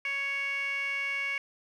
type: tone with band-pass filter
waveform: 15% pulse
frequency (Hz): 556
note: C#5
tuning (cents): +5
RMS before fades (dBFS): -32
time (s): 0.05-1.38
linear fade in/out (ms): 2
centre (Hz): 2400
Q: 9.2
effects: none